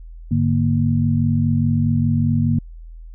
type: tone cluster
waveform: sine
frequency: 102 / 146.9 / 234 Hz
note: G#2 / D3 / A#3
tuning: -31 / +1 / +7 cents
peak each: -19 dBFS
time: 0.31-2.59 s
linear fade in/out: 5 ms
effects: added 41 Hz sine -34 dBFS peak until 3.14 s

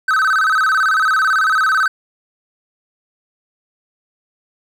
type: tone with vibrato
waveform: triangle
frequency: 1400 Hz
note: F6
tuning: 4 cents sharp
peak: -10 dBFS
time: 0.08-1.88 s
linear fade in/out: 5 ms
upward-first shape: square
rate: 18 Hz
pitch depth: 160 cents each way
effects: none

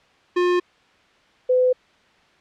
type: tone pair in turn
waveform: square / sine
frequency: 356.3 / 505.8 Hz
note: F4 / B4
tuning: +35 / +41 cents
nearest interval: tritone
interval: 606 cents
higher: second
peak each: -17 / -14 dBFS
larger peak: second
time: 0.36-0.6 / 1.49-1.73 s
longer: neither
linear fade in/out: 10 ms
effects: white hiss -56 dBFS RMS until 2.4 s + low-pass 3000 Hz 12 dB/octave

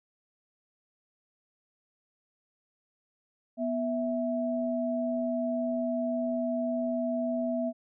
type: tone pair together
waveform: sine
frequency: 245.3 / 656.5 Hz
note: B3 / E5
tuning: -12 / -7 cents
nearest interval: octave + perfect fourth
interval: 1705 cents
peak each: -30 / -30 dBFS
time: 3.57-7.73 s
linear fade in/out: 50 ms
effects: none

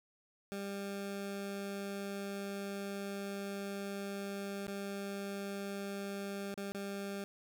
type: tone with dropouts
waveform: 20% pulse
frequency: 198.9 Hz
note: G3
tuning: 25 cents sharp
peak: -34 dBFS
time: 0.52-7.24 s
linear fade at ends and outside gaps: 0 ms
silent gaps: 4.668-4.679 / 6.542-6.576 / 6.72-6.747 s
effects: none

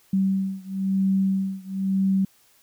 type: beating tone pair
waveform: sine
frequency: 192.1 / 193.1 Hz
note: G3 / G3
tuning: -35 / -26 cents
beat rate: 1 Hz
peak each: -23 / -24 dBFS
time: 0.13-2.25 s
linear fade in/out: 5 ms
effects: white hiss -59 dBFS RMS until 2.62 s

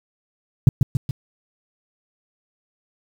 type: tone with echo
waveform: sine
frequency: 130.81 Hz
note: C3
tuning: in tune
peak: -5 dBFS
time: 0.67-0.69 s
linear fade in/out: 2 ms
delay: 140 ms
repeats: 3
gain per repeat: -5 dB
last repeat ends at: 1.11 s
effects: 7-bit

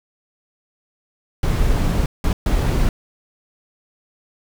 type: noise bursts at uneven times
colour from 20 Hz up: brown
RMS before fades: -17 dBFS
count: 3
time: 1.43-2.06 / 2.24-2.33 / 2.46-2.89 s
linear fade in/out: 2 ms
effects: none

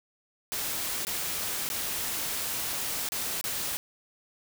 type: noise with dropouts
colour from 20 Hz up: white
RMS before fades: -32 dBFS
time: 0.52-3.77 s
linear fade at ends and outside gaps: 0 ms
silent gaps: 1.05-1.069 / 1.69-1.7 / 3.088-3.12 / 3.412-3.441 s
effects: none

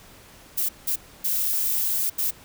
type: noise bursts at uneven times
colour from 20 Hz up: violet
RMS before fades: -24 dBFS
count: 4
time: 0.57-0.69 / 0.87-0.96 / 1.24-2.1 / 2.18-2.31 s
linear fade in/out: 10 ms
effects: pink hiss -49 dBFS RMS until 2.44 s

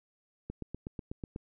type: click train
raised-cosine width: 3 ms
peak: -25 dBFS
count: 8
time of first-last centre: 0.5-1.361 s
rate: 8.13 Hz
effects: none

